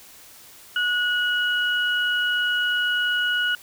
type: tone pair together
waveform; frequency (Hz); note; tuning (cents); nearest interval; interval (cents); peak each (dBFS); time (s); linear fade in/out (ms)
sine; 1459 / 2918; F#6 / F#7; -25 / -25; octave; 1200; -21 / -25; 0.76-3.55; 2
effects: white hiss -47 dBFS RMS until 3.62 s